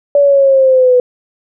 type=linear sweep; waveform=sine; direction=down; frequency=575 to 493.9 Hz; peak=-5 dBFS; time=0.15-1 s; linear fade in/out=2 ms; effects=none